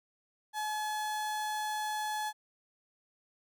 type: tone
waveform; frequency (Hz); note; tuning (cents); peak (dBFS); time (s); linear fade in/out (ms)
35% pulse; 853; G#5; +46; -31; 0.53-2.33; 50
effects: none